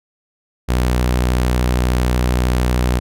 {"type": "tone with vibrato", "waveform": "sawtooth", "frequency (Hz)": 61.74, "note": "B1", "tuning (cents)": 0, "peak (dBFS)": -10, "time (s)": [0.68, 3], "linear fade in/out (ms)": 20, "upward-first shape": "square", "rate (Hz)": 13, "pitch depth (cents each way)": 18, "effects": []}